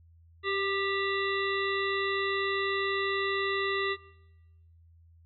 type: harmonic tone with a mistuned harmonic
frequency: 392 Hz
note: G4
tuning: in tune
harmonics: 1 / 3 / 5 / 7 / 9 / 10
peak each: -31 / -33 / -32 / -39 / -40 / -40 dBFS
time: 0.43-3.97 s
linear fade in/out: 50 ms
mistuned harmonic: 3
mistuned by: +24 cents
effects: noise-tail reverb RT60 1.0 s tail -20 dB re dry + added 83 Hz sine -55 dBFS peak until 5.25 s